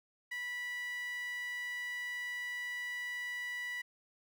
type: tone with high-pass filter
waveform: sawtooth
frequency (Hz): 979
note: B5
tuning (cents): -15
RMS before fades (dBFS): -40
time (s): 0.31-3.82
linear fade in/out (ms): 10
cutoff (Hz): 2000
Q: 6.9
effects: none